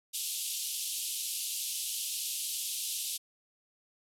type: band-pass noise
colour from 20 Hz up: white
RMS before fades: -36 dBFS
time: 0.13-3.18 s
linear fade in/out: 20 ms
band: 2800 to 13000 Hz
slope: 48 dB/octave
effects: none